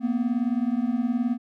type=beating tone pair; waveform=triangle; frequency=231.6 / 250.6 Hz; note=A#3 / B3; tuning=-11 / +25 cents; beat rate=19 Hz; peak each=-23 dBFS; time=0-1.38 s; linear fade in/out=50 ms; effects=none